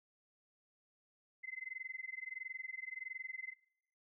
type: tone with amplitude modulation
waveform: sine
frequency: 2053 Hz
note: C7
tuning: 33 cents flat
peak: -39 dBFS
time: 1.43-3.54 s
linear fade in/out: 20 ms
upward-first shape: sine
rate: 21.5 Hz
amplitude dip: 95%
effects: noise-tail reverb RT60 0.9 s tail -25 dB re dry